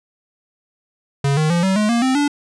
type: tone with pitch steps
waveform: square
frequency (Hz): 139.7 / 155.01 / 171.99 / 190.84 / 211.7 / 234.9 / 260.7 / 289.3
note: C#3 / D#3 / F3 / G3 / G#3 / A#3 / C4 / D4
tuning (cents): +14 / -6 / -26 / -46 / +33 / +13 / -6 / -26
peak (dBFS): -15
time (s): 1.24-2.28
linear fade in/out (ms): 5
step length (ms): 130
effects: resampled to 22050 Hz